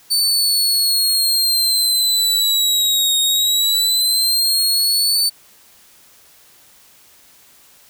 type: linear two-way sweep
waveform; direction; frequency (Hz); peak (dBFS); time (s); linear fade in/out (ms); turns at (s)
sawtooth; down then up; 4541 to 3729 to 4541; -11; 0.1-5.3; 20; 3.2
effects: white hiss -49 dBFS RMS until 7.89 s